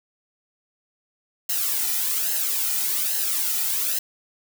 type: noise with flanger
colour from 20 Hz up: blue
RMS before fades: -24 dBFS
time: 1.49-3.99 s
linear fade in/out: 5 ms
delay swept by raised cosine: 0.85 to 1.85 ms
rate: 1.2 Hz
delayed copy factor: -0.7
effects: none